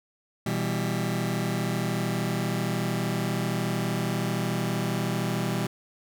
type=chord; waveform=sawtooth; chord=E minor; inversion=second; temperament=just; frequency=123.61 / 164.81 / 197.78 Hz; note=B2 / E3 / G3; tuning=+2 / 0 / +16 cents; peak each=-26 dBFS; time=0.46-5.67 s; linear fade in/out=5 ms; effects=none